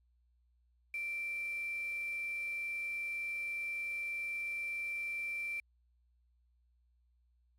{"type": "tone with quantisation", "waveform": "sine", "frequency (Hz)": 2349, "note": "D7", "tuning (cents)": 0, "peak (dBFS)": -36, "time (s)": [0.94, 5.6], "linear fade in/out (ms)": 2, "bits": 9, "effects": ["added 60 Hz sine -69 dBFS peak until 7.58 s", "AAC 48 kbps"]}